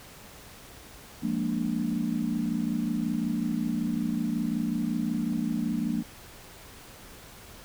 sine chord, Bb dominant seventh, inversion second, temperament equal, 174.61 / 207.7 / 233.1 / 293.7 Hz, F3 / Ab3 / Bb3 / D4, 0 / 0 / 0 / 0 cents, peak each -33 / -32 / -29 / -33 dBFS, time 1.22-6.03 s, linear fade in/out 20 ms, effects pink hiss -48 dBFS RMS until 7.64 s

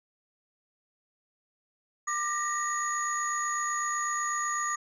sine tone cluster, 1194 / 1847 / 1915 / 6740 Hz, D6 / A#6 / A#6 / G#8, +28 / -16 / +46 / +25 cents, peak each -29 / -37 / -36 / -33 dBFS, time 2.07-4.76 s, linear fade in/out 10 ms, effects tanh soft clip ceiling -21 dBFS

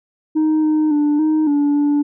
sine tone with pitch steps, 311.1 / 308.3 / 294.9 / 310.8 / 289.1 / 290.8 Hz, D#4 / D#4 / D4 / D#4 / D4 / D4, 0 / -16 / +7 / -2 / -27 / -17 cents, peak -10 dBFS, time 0.35-2.03 s, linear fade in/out 20 ms, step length 280 ms, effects tanh soft clip ceiling -12 dBFS

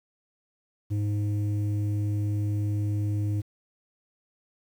square tone with low-pass filter, 103.83 Hz, G#2, in tune, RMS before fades -27 dBFS, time 0.9-3.42 s, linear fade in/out 20 ms, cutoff 240 Hz, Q 2.1, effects 9-bit

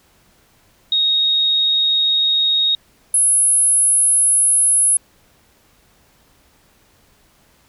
sine tone pair in turn, 3747 / 10598 Hz, A#7 / E9, +8 / +8 cents, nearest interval octave + tritone, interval 1800 cents, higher second, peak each -13 / -11 dBFS, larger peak second, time 0.92-2.75 / 3.14-4.97 s, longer neither, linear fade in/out 2 ms, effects pink hiss -55 dBFS RMS until 7.68 s

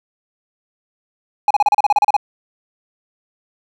triangle tone bursts, 830.6 Hz, G#5, in tune, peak -7 dBFS, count 12, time 1.48-2.166 s, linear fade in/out 2 ms, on 26 ms, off 34 ms, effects none

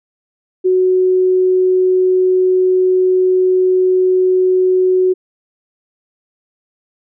sine tone, 370 Hz, F#4, in tune, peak -9 dBFS, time 0.64-5.14 s, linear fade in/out 20 ms, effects none

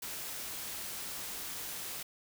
white noise, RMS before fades -41 dBFS, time 0.02-2.03 s, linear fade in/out 5 ms, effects none

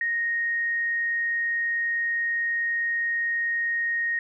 sine tone, 1864.7 Hz, A#6, in tune, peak -23 dBFS, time 0.01-4.19 s, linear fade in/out 2 ms, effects none

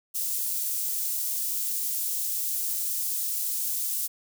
white high-pass noise, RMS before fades -29 dBFS, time 0.14-4.08 s, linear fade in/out 20 ms, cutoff 7600 Hz, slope 12 dB/octave, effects none

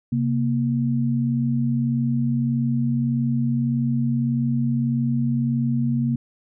sine tone pair together, 132.83 / 234.5 Hz, C3 / A#3, +26 / +11 cents, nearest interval minor seventh, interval 985 cents, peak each -22 / -21 dBFS, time 0.12-6.16 s, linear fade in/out 5 ms, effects none

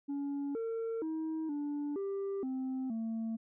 sine tone with pitch steps, 282.6 / 454.4 / 318 / 291 / 394.3 / 261 / 224.9 Hz, C#4 / A#4 / D#4 / D4 / G4 / C4 / A3, +34 / -44 / +38 / -16 / +10 / -4 / +38 cents, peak -31 dBFS, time 0.08-3.37 s, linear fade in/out 20 ms, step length 470 ms, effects tanh soft clip ceiling -33 dBFS

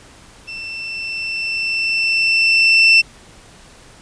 35% pulse tone with level ramp, 2679 Hz, E7, 27 cents sharp, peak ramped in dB -26 to -5 dBFS, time 0.47-3.02 s, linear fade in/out 20 ms, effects pink hiss -44 dBFS RMS until 4.01 s + resampled to 22050 Hz

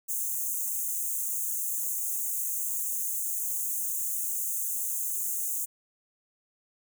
white high-pass noise, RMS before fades -31 dBFS, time 0.08-5.66 s, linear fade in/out 20 ms, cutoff 6300 Hz, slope 96 dB/octave, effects none

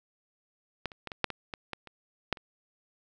clicks, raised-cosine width 0.3 ms, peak -16 / -30 / -21 / -22 / -8 / -19 / -20 / -19 / -30 / -10 / -30 dBFS, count 11, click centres 0.857 / 0.918 / 1.073 / 1.118 / 1.243 / 1.303 / 1.538 / 1.733 / 1.873 / 2.327 / 2.372 s, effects none

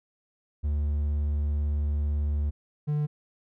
triangle tone pair in turn, 73.5 / 148.88 Hz, D2 / D3, +2 / +24 cents, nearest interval octave, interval 1222 cents, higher second, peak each -22 dBFS, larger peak neither, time 0.63-2.51 / 2.87-3.07 s, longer first, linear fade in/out 20 ms, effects none

